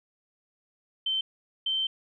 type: tone pair in turn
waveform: sine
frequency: 3096 / 3109 Hz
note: G7 / G7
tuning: -22 / -15 cents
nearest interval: unison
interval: 7 cents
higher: second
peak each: -25 dBFS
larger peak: neither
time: 1.06-1.21 / 1.66-1.87 s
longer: second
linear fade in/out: 5 ms
effects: none